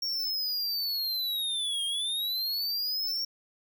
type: linear two-way sweep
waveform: square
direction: down then up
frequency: 5550 to 3200 to 5550 Hz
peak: -29 dBFS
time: 0.02-3.25 s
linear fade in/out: 5 ms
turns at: 1.85 s
effects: none